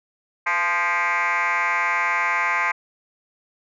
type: tone with frequency modulation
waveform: sine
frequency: 1582 Hz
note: G6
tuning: 15 cents sharp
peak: -17 dBFS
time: 0.46-2.72 s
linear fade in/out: 10 ms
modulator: 180 Hz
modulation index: 4.1
effects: tanh soft clip ceiling -16 dBFS